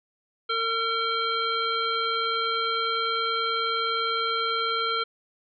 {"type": "harmonic tone", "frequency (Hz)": 454.9, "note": "A#4", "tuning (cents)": -42, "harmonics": [1, 3, 5, 7, 9], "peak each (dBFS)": [-32, -26, -35, -31, -34], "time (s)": [0.49, 5.04], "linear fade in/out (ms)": 10, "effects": []}